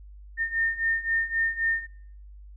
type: beating tone pair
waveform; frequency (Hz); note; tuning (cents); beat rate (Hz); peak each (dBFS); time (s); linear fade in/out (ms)
sine; 1818 / 1821.8; A#6 / A#6; -44 / -40; 3.8; -28 / -25; 0.37-1.87; 50
effects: noise-tail reverb RT60 0.7 s tail -25 dB re dry + added 50 Hz sine -43 dBFS peak until 2.56 s